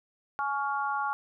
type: harmonic tone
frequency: 280 Hz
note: C#4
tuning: 18 cents sharp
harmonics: 3 / 4 / 5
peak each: -31 / -32 / -33 dBFS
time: 0.39-1.13 s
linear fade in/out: 0 ms
effects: none